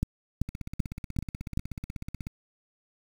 two click trains, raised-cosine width 5 ms, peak -24 / -13 dBFS, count 30 / 5, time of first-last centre 0.49-2.269 / 0.03-1.574 s, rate 16.3 / 2.59 Hz, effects 7-bit

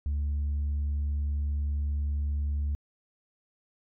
sine tone, 72.5 Hz, D2, 22 cents flat, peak -24 dBFS, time 0.06-2.75 s, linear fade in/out 0 ms, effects tanh soft clip ceiling -25 dBFS

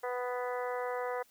harmonic tone, 247.8 Hz, B3, 6 cents sharp, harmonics 2 / 3 / 4 / 5 / 6 / 7 / 8, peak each -35 / -40 / -41 / -44 / -47 / -48 / -47 dBFS, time 0.03-1.23 s, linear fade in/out 10 ms, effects white hiss -65 dBFS RMS until 1.3 s

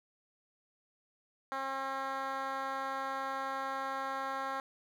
10% pulse tone with band-pass filter, 269 Hz, C4, 48 cents sharp, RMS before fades -37 dBFS, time 1.52-4.6 s, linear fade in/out 0 ms, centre 1100 Hz, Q 1.1, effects 10-bit

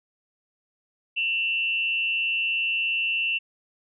sine tone pair together, 2700 / 2917 Hz, E7 / F#7, +41 / -25 cents, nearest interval minor second, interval 134 cents, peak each -23 / -31 dBFS, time 1.16-3.39 s, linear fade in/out 20 ms, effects none

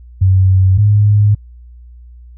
sine tone pair in turn, 94.4 / 103.98 Hz, F#2 / G#2, +35 / +3 cents, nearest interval major second, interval 168 cents, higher second, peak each -6 dBFS, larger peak neither, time 0.21-0.78 / 0.78-1.35 s, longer neither, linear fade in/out 10 ms, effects added 60 Hz sine -34 dBFS peak until 2.37 s

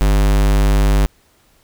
square tone, 50 Hz, G1, 35 cents sharp, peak -11 dBFS, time 0.01-1.06 s, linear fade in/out 0 ms, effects pink hiss -55 dBFS RMS until 1.63 s

